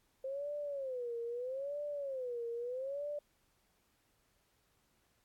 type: tone with vibrato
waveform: sine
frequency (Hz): 523.3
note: C5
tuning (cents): 0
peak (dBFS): -37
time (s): 0.24-3.19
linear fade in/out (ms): 5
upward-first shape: sine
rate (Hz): 0.78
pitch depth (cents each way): 200
effects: pink hiss -75 dBFS RMS until 5.24 s + AAC 64 kbps